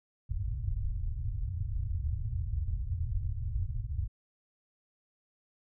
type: low-pass noise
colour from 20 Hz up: white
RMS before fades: -33 dBFS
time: 0.29-4.08 s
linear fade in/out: 20 ms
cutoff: 110 Hz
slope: 48 dB/octave
effects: none